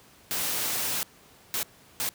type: noise bursts at uneven times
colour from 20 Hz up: white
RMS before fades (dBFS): -29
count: 3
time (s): 0.31-1.03 / 1.54-1.63 / 2-2.09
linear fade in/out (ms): 0
effects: pink hiss -55 dBFS RMS until 2.14 s + high-pass 80 Hz 12 dB/octave